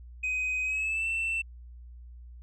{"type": "tone with pitch glide", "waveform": "sine", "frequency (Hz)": [2512, 2677], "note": ["D#7", "E7"], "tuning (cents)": [16, 26], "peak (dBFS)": -25, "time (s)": [0.23, 1.42], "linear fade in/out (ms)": 10, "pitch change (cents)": 110, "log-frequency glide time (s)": [0.63, 1.07], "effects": ["tanh soft clip ceiling -26 dBFS", "added 60 Hz sine -44 dBFS peak until 2.42 s"]}